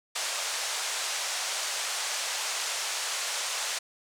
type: band-pass noise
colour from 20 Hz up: white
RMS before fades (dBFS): -32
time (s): 0.15-3.79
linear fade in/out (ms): 10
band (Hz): 550 to 8200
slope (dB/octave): 24
effects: none